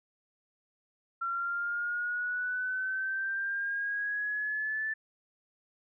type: exponential sweep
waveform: sine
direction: up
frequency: 1363 to 1760 Hz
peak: -30 dBFS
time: 1.21-4.94 s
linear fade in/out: 10 ms
effects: none